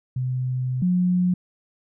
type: tone pair in turn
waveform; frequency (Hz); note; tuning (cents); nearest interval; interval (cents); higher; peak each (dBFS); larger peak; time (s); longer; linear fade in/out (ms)
sine; 127.6 / 180.17; C3 / F#3; -43 / -46; tritone; 597; second; -22 / -17; second; 0.16-0.82 / 0.82-1.34; first; 5
effects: none